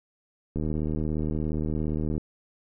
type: click train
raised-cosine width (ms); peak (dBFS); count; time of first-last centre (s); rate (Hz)
3; -17; 126; 0.56-2.179; 77.2
effects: none